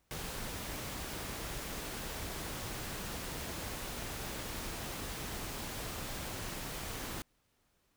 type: noise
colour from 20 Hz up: pink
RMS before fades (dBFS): -41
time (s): 0.11-7.22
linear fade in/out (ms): 0
effects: pink hiss -75 dBFS RMS until 7.96 s